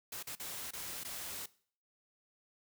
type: noise with dropouts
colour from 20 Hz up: white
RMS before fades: -43 dBFS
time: 0.12-1.46 s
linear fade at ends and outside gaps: 5 ms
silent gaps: 0.228-0.269 / 0.353-0.397 / 0.709-0.733 / 1.036-1.047 s
effects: noise-tail reverb RT60 0.5 s tail -20 dB re dry